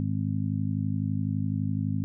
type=harmonic tone; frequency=51.91 Hz; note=G#1; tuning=in tune; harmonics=2 / 3 / 4 / 5; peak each=-29 / -31 / -32 / -33 dBFS; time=0-2.04 s; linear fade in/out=0 ms; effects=none